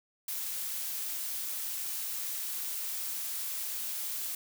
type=noise; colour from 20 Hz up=blue; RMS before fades=-36 dBFS; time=0.28-4.35 s; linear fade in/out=2 ms; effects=none